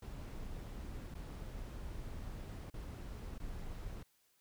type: noise with dropouts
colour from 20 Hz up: brown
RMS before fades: -45 dBFS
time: 0.02-4.03 s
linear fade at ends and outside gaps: 5 ms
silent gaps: 1.142-1.15 / 2.701-2.739 / 3.382-3.399 s
effects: white hiss -74 dBFS RMS until 4.4 s